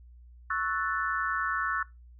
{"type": "chord", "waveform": "sine", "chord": "F# minor seventh", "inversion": "second", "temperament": "equal", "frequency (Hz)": [1108.7, 1318.5, 1480, 1760], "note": ["C#6", "E6", "F#6", "A6"], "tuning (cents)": [0, 0, 0, 0], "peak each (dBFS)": [-33, -32, -32, -34], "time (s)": [0.5, 1.83], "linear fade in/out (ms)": 5, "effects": ["noise-tail reverb RT60 0.2 s tail -20 dB re dry", "added 60 Hz sine -49 dBFS peak until 2.19 s"]}